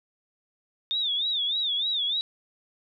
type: tone with vibrato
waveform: sine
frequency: 3596 Hz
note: A7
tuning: 37 cents sharp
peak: -24 dBFS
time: 0.91-2.21 s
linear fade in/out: 0 ms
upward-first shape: sine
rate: 3.3 Hz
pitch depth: 140 cents each way
effects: none